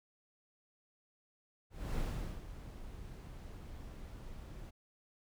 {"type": "noise with ADSR envelope", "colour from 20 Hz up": "brown", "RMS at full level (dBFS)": -35, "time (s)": [1.7, 4.71], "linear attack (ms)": 270, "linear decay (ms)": 440, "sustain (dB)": -13, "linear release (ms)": 16, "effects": []}